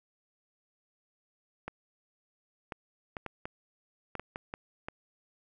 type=clicks; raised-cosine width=0.5 ms; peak=-22 dBFS; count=10; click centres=1.68 / 2.722 / 3.168 / 3.263 / 3.455 / 4.153 / 4.196 / 4.359 / 4.539 / 4.885 s; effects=none